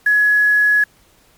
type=tone with quantisation; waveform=sine; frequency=1686 Hz; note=G#6; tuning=26 cents sharp; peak=-10 dBFS; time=0.06-0.84 s; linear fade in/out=5 ms; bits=6; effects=pink hiss -53 dBFS RMS until 1.37 s + MP3 96 kbps